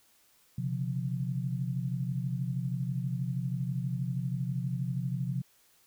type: tone cluster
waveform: sine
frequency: 129.6 / 142.1 / 175.8 Hz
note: C3 / C#3 / F3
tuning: -16 / +43 / +12 cents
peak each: -32 / -37 / -35 dBFS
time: 0.58-5.42 s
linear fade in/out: 5 ms
effects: white hiss -65 dBFS RMS until 5.86 s